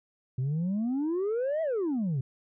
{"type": "exponential two-way sweep", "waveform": "sine", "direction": "up then down", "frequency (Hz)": [123.47, 662, 123.47], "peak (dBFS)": -24, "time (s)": [0.38, 2.21], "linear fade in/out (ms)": 5, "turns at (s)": 1.62, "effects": ["tanh soft clip ceiling -25 dBFS"]}